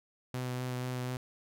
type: tone with vibrato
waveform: sawtooth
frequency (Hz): 126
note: B2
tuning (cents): +35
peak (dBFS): -30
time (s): 0.34-1.17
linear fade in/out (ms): 2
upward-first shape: sine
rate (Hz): 4.1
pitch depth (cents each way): 13
effects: none